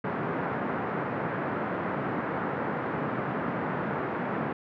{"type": "band-pass noise", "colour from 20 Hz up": "pink", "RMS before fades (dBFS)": -31, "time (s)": [0.04, 4.53], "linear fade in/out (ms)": 5, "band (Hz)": [140, 1700], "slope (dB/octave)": 24, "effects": []}